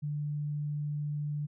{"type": "tone", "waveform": "sine", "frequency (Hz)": 147.7, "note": "D3", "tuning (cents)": 10, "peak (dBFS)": -31, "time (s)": [0.02, 1.47], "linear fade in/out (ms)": 20, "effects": []}